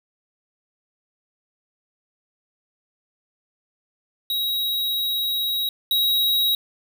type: tone pair in turn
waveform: square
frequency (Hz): 3829 / 3829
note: A#7 / A#7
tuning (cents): +46 / +46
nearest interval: unison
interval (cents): 0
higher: neither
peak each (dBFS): -22 / -18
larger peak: second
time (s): 4.3-5.69 / 5.91-6.55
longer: first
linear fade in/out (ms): 2
effects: none